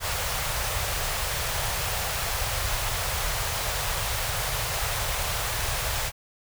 pink band-stop noise, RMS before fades -28 dBFS, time 0-6.12 s, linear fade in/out 50 ms, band 130 to 520 Hz, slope 24 dB/octave, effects none

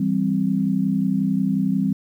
sine chord, C major, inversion first, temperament equal, 164.81 / 196 / 261.6 Hz, E3 / G3 / C4, 0 / 0 / 0 cents, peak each -25 / -20 / -23 dBFS, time 0-1.93 s, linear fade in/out 5 ms, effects 9-bit

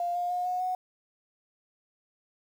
sine tone with pitch steps, 698.5 / 707.8 / 717.3 / 726.9 / 736.6 Hz, F5 / F5 / F5 / F#5 / F#5, 0 / +23 / +46 / -31 / -8 cents, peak -27 dBFS, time 0-0.75 s, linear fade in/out 2 ms, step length 150 ms, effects 9-bit

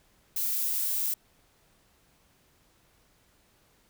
violet noise, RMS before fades -29 dBFS, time 0.36-1.14 s, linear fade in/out 5 ms, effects pink hiss -65 dBFS RMS until 3.89 s

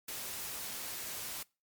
white noise, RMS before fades -41 dBFS, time 0.08-1.43 s, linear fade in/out 5 ms, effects noise-tail reverb RT60 0.3 s tail -24 dB re dry + MP3 96 kbps

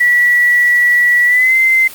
sine tone with pitch glide, 1946 to 2074 Hz, B6 to C7, -26 to -16 cents, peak -7 dBFS, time 0-1.88 s, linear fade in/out 10 ms, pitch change +110 cents, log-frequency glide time 1.26-1.55 s, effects white hiss -32 dBFS RMS until 1.94 s + Opus 32 kbps

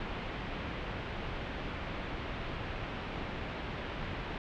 pink low-pass noise, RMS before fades -39 dBFS, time 0-4.38 s, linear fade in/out 2 ms, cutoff 3200 Hz, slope 24 dB/octave, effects none

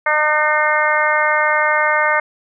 harmonic tone, 303.6 Hz, D#4, 42 cents flat, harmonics 2 / 3 / 4 / 5 / 6 / 7, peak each -20 / -20 / -20 / -20 / -20 / -20 dBFS, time 0.06-2.2 s, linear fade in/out 5 ms, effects none

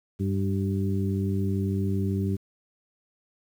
harmonic tone with a mistuned harmonic, 98 Hz, G2, in tune, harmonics 1 / 2 / 3 / 4, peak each -26 / -28 / -34 / -34 dBFS, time 0.19-2.37 s, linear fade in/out 20 ms, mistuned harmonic 4, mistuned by -23 cents, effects 9-bit

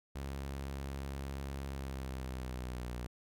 sawtooth tone with pitch glide, 68.5 to 61.03 Hz, C#2 to B1, -20 to -20 cents, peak -35 dBFS, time 0.15-3.07 s, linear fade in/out 10 ms, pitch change -200 cents, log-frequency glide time 1.68-2.88 s, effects none

